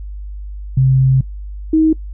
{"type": "tone pair in turn", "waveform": "sine", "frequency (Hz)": [132, 316.2], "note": ["C3", "D#4"], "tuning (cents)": [16, 28], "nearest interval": "octave + minor third", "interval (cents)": 1512, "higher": "second", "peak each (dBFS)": -8, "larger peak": "neither", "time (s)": [[0.77, 1.21], [1.73, 1.93]], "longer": "first", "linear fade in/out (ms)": 5, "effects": ["noise-tail reverb RT60 0.1 s tail -22 dB re dry", "added 50 Hz sine -25 dBFS peak until 2.13 s"]}